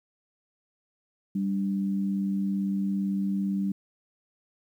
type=tone pair together; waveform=sine; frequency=196.02 / 293.7 Hz; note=G3 / D4; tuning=0 / 0 cents; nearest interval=perfect fifth; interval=700 cents; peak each=-25 / -35 dBFS; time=1.35-3.72 s; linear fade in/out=5 ms; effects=10-bit